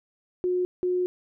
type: tone bursts at uneven times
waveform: sine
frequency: 361.8 Hz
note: F#4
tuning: 39 cents flat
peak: -22 dBFS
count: 2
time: 0.44-0.65 / 0.83-1.06 s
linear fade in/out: 0 ms
effects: none